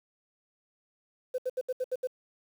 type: tone bursts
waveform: sine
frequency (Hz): 509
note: C5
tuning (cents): -48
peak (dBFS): -26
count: 7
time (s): 1.34-2.073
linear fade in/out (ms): 10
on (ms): 43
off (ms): 72
effects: tanh soft clip ceiling -24 dBFS + 9-bit